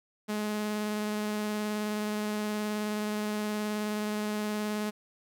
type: tone with vibrato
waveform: sawtooth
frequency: 211 Hz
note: G#3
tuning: 28 cents sharp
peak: -26 dBFS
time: 0.28-4.91 s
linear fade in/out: 20 ms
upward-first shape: square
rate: 19 Hz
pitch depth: 9 cents each way
effects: 11-bit